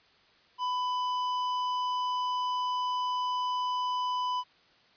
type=tone with tanh clipping; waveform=sine; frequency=998 Hz; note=B5; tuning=18 cents sharp; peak=-30 dBFS; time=0.58-4.44 s; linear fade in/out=50 ms; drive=13 dB; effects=white hiss -62 dBFS RMS until 4.96 s + resampled to 11025 Hz